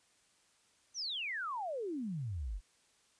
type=exponential sweep; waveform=sine; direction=down; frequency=6272 to 41.2 Hz; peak=-36 dBFS; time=0.94-2.61 s; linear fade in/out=50 ms; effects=white hiss -70 dBFS RMS until 3.19 s + resampled to 22050 Hz